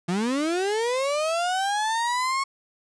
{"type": "linear sweep", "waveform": "35% pulse", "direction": "up", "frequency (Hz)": [166.4, 1100], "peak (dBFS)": -21, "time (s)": [0.08, 2.44], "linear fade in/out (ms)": 10, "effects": ["resampled to 22050 Hz"]}